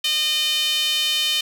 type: tone with high-pass filter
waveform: sawtooth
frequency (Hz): 610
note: D#5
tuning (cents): -34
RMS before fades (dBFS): -21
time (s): 0.04-1.41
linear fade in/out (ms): 5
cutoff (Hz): 3200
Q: 5
effects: none